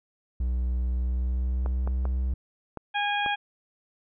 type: tone with pitch glide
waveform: triangle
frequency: 61.74 to 63.88 Hz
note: B1 to C2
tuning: 0 to -41 cents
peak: -22 dBFS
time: 0.4-2.34 s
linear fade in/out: 5 ms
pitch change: +59 cents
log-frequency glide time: 0.9-2.05 s
type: clicks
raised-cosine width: 1 ms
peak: -21 dBFS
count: 5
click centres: 1.661 / 1.875 / 2.054 / 2.773 / 3.262 s
type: harmonic tone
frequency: 820 Hz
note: G#5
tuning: 22 cents flat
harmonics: 1 / 2 / 3 / 4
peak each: -27 / -30 / -32 / -33 dBFS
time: 2.94-3.36 s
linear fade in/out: 20 ms
effects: none